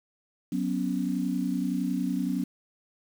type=chord; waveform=sine; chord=F# suspended fourth; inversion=none; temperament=just; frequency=185 / 246.7 / 277.5 Hz; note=F#3 / B3 / C#4; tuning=0 / -2 / +2 cents; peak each=-30 dBFS; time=0.52-2.44 s; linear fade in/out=5 ms; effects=8-bit